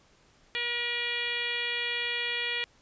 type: harmonic tone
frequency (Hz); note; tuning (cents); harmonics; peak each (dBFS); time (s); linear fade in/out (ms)
478.5; A#4; +45; 1 / 2 / 3 / 4 / 5 / 6 / 7 / 8 / 9; -42 / -46 / -43 / -34 / -34 / -37 / -35 / -46 / -45; 0.55-2.64; 0
effects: pink hiss -62 dBFS RMS until 2.81 s + resampled to 16000 Hz